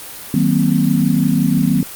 sine chord, C half-diminished seventh, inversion first, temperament just, 156.98 / 188.37 / 235.5 / 261.6 Hz, Eb3 / Gb3 / Bb3 / C4, +16 / +31 / +18 / 0 cents, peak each -17 dBFS, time 0.34-1.83 s, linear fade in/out 2 ms, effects white hiss -32 dBFS RMS until 1.95 s + Opus 32 kbps

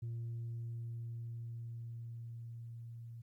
sine tone with level ramp, 116.54 Hz, A#2, in tune, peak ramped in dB -36 to -46 dBFS, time 0.02-3.22 s, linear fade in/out 10 ms, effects tanh soft clip ceiling -37 dBFS + 13-bit

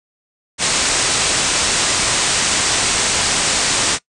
white low-pass noise, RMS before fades -17 dBFS, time 0.58-3.99 s, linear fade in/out 50 ms, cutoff 9000 Hz, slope 96 dB/octave, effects noise-tail reverb RT60 0.1 s tail -21 dB re dry

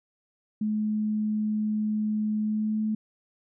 sine tone with pitch glide, 213.5 to 216.1 Hz, G#3 to A3, +48 to -31 cents, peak -24 dBFS, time 0.61-2.95 s, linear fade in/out 5 ms, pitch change +21 cents, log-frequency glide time 2.41-2.82 s, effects none

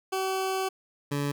20% pulse tone pair in turn, 380.5 / 143.19 Hz, F#4 / D3, +48 / -43 cents, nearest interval octave + perfect fourth, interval 1691 cents, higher first, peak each -22 dBFS, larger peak neither, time 0.12-0.69 / 1.11-1.32 s, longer first, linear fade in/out 10 ms, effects none

